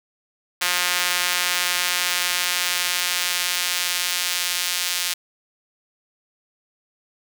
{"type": "tone with high-pass filter sweep", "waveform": "sawtooth", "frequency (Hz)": 178.2, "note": "F3", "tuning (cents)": 35, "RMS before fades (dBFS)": -23, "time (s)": [0.61, 5.14], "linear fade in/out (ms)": 10, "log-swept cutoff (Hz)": [1800, 3200], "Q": 0.77, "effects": []}